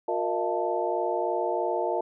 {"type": "tone cluster", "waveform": "sine", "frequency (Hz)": [358.8, 465.4, 618, 681, 881], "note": ["F4", "A#4", "D#5", "F5", "A5"], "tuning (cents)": [47, -3, -12, -44, 2], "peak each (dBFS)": -31, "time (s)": [0.08, 2.01], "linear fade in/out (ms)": 5, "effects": []}